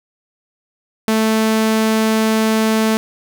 sawtooth tone, 220 Hz, A3, in tune, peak -9 dBFS, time 1.08-2.97 s, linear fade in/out 0 ms, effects none

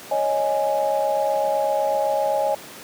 sine chord, C# suspended second, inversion none, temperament equal, 554.4 / 622.3 / 830.6 Hz, C#5 / D#5 / G#5, 0 / 0 / 0 cents, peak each -23 dBFS, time 0.11-2.55 s, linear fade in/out 5 ms, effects pink hiss -39 dBFS RMS until 2.83 s + high-pass 200 Hz 12 dB/octave

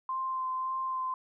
sine tone with vibrato, 1042 Hz, C6, 7 cents flat, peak -30 dBFS, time 0.09-1.14 s, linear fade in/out 2 ms, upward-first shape sine, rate 1.8 Hz, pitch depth 13 cents each way, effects none

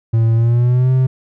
triangle tone with pitch glide, 113.6 to 129.74 Hz, A#2 to C3, -44 to -14 cents, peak -8 dBFS, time 0.13-1.07 s, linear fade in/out 10 ms, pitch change +230 cents, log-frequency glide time 0.34-0.92 s, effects none

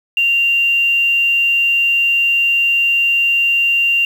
sine tone with quantisation, 2775 Hz, F7, 12 cents flat, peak -11 dBFS, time 0.17-4.05 s, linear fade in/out 2 ms, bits 6, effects none

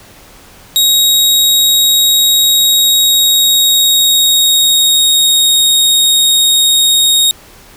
sawtooth tone with pitch glide, 3788 to 3742 Hz, A#7 to A#7, +27 to +6 cents, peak -4 dBFS, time 0.76-7.31 s, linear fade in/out 0 ms, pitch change -21 cents, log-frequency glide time 2.46-5.6 s, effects pink hiss -39 dBFS RMS until 7.76 s

